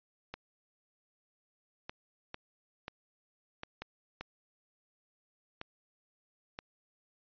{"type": "clicks", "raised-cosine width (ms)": 0.3, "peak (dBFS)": -24, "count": 9, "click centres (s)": [0.34, 1.895, 2.344, 2.881, 3.634, 3.82, 4.21, 5.614, 6.589], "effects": ["resampled to 11025 Hz"]}